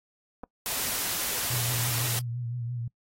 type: clicks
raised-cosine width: 1 ms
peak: -26 dBFS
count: 2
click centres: 0.435 / 0.439 s
type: noise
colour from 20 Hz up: white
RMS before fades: -30 dBFS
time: 0.66-2.19 s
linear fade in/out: 0 ms
type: tone with vibrato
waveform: sine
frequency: 120 Hz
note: B2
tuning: 49 cents flat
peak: -30 dBFS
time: 1.5-2.88 s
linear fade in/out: 5 ms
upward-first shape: triangle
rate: 5.9 Hz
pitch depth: 63 cents each way
effects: noise-tail reverb RT60 0.1 s tail -23 dB re dry + AAC 48 kbps